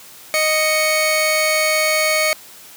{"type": "tone pair together", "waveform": "sawtooth", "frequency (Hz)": [622.3, 2221], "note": ["D#5", "C#7"], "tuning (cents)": [0, 3], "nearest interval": "octave + minor seventh", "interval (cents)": 2203, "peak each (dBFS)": -14, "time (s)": [0.34, 2.33], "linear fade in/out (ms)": 0, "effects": ["white hiss -41 dBFS RMS until 2.76 s", "high-pass 80 Hz 12 dB/octave"]}